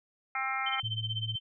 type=harmonic tone; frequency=265.2 Hz; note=C4; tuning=23 cents sharp; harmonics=3 / 4 / 5 / 6 / 7 / 8 / 9; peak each=-36 / -44 / -34 / -46 / -42 / -35 / -41 dBFS; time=0.35-0.8 s; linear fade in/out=2 ms
type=tone with tremolo; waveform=sine; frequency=3099 Hz; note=G7; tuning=21 cents flat; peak=-30 dBFS; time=0.66-1.4 s; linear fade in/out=5 ms; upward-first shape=sine; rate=16 Hz; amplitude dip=95%
type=tone; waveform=sine; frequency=111.5 Hz; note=A2; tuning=23 cents sharp; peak=-34 dBFS; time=0.83-1.36 s; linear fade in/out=5 ms
effects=none